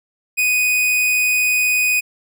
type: tone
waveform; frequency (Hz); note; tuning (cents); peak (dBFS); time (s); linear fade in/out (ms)
45% pulse; 2489; D#7; 0; -14; 0.37-2.01; 20
effects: none